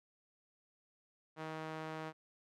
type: tone with band-pass filter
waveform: sawtooth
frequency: 157.9 Hz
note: D#3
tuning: 26 cents sharp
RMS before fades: -44 dBFS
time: 1.36-2.13 s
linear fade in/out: 50 ms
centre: 990 Hz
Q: 0.64
effects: none